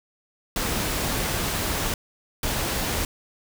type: noise bursts at uneven times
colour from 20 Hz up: pink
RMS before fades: -26 dBFS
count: 2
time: 0.56-1.94 / 2.43-3.05 s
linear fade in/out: 2 ms
effects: none